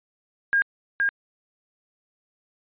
sine tone with echo, 1618 Hz, G#6, 46 cents flat, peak -17 dBFS, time 0.53-0.62 s, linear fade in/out 0 ms, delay 470 ms, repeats 1, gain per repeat -2 dB, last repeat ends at 1.09 s, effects resampled to 8000 Hz

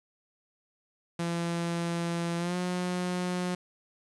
sawtooth tone with pitch glide, 170.1 to 179.9 Hz, F3 to F#3, -45 to -48 cents, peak -25 dBFS, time 1.19-3.55 s, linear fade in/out 5 ms, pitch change +97 cents, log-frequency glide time 2.38-2.56 s, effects resampled to 24000 Hz + 9-bit

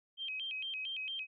sine tone with vibrato, 2831 Hz, F7, 23 cents sharp, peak -37 dBFS, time 0.17-1.27 s, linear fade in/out 50 ms, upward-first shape square, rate 4.4 Hz, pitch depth 190 cents each way, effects none

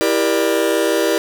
45% pulse chord, E half-diminished seventh, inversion none, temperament just, 329.6 / 395.6 / 474.7 / 593.3 Hz, E4 / G4 / Bb4 / D5, 0 / +16 / +31 / +18 cents, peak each -20 dBFS, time 0.01-1.18 s, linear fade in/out 0 ms, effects 7-bit

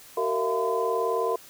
sine tone cluster, 379.3 / 458.5 / 651 / 690 / 1017 Hz, F#4 / A#4 / E5 / F5 / C6, +43 / -29 / -22 / -21 / -50 cents, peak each -31 / -26 / -33 / -33 / -29 dBFS, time 0.17-1.36 s, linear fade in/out 5 ms, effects white hiss -49 dBFS RMS until 1.49 s

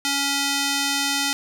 square tone with band-pass filter, 280 Hz, C#4, 18 cents sharp, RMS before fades -23 dBFS, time 0.05-1.33 s, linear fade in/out 0 ms, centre 5100 Hz, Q 0.76, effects none

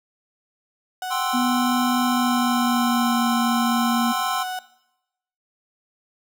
35% pulse tone, 740 Hz, F#5, in tune, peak -25 dBFS, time 1.02-4.59 s, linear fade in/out 2 ms
square chord, C major, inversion second, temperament equal, 784 / 1046.5 / 1318.5 Hz, G5 / C6 / E6, 0 / 0 / 0 cents, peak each -30 / -27 / -29 dBFS, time 1.1-4.44 s, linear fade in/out 20 ms
sine tone with pitch glide, 246.9 to 235.8 Hz, B3 to A#3, 0 to +20 cents, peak -20 dBFS, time 1.33-4.13 s, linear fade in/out 20 ms, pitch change -80 cents, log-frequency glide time 2.06-3.3 s
effects noise-tail reverb RT60 0.9 s tail -19 dB re dry

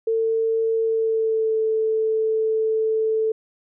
sine tone with pitch glide, 449.3 to 440.3 Hz, A4 to A4, +36 to +1 cents, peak -18 dBFS, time 0.07-3.32 s, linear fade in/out 5 ms, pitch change -35 cents, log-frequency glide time 0.81-1.59 s, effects none

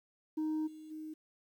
sine tone with level steps, 311.1 Hz, D#4, in tune, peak -29 / -47 / -41 dBFS, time 0.37-1.14 s, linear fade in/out 10 ms, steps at 0.66 / 0.9 s, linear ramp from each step 20 ms, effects tanh soft clip ceiling -31 dBFS + 11-bit

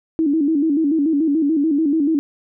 sine tone with vibrato, 302.5 Hz, D#4, 49 cents flat, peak -14 dBFS, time 0.19-2.19 s, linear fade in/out 0 ms, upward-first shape square, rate 6.9 Hz, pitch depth 110 cents each way, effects none

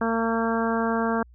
harmonic tone, 227.6 Hz, A#3, 41 cents flat, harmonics 1 / 2 / 3 / 4 / 5 / 6 / 7, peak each -25 / -28 / -30 / -31 / -32 / -33 / -33 dBFS, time 0.01-1.23 s, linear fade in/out 5 ms, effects added 60 Hz sine -48 dBFS peak until 1.34 s

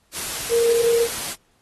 sine tone in noise, 466.2 Hz, A#4, in tune, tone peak -15 dBFS, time 0.49-1.08 s, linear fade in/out 50 ms, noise white, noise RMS -28 dBFS, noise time 0.12-1.36 s, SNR +10 dB, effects pink hiss -63 dBFS RMS until 1.61 s + AAC 32 kbps

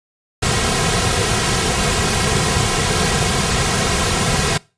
pink noise with comb filter, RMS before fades -17 dBFS, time 0.42-4.58 s, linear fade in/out 10 ms, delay 3.4 ms, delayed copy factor -0.65, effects noise-tail reverb RT60 0.3 s tail -23 dB re dry + resampled to 22050 Hz

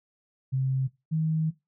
sine tone pair in turn, 132.4 / 158.45 Hz, C3 / D#3, +21 / +32 cents, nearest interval minor third, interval 311 cents, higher second, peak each -23 dBFS, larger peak neither, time 0.52-0.88 / 1.11-1.51 s, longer second, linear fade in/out 20 ms, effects noise-tail reverb RT60 0.2 s tail -17 dB re dry

